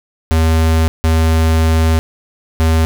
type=tone bursts at uneven times; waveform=square; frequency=80.6 Hz; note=E2; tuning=38 cents flat; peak=-10 dBFS; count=3; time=0.31-0.88 / 1.04-1.99 / 2.6-2.85 s; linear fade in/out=0 ms; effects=none